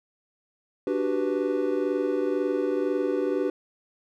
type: chord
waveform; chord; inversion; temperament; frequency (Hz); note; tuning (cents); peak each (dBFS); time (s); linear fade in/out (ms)
triangle; G major seventh; second; equal; 293.7 / 370 / 392 / 493.9; D4 / F#4 / G4 / B4; 0 / 0 / 0 / 0; -27; 0.87-3.5; 2
effects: none